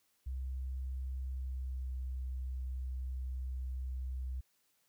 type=tone with pitch glide; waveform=sine; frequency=65 to 64.07 Hz; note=C2 to C2; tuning=-11 to -36 cents; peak=-36 dBFS; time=0.26-4.41 s; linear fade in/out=10 ms; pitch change=-25 cents; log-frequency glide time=1.32-1.86 s; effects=white hiss -75 dBFS RMS until 4.88 s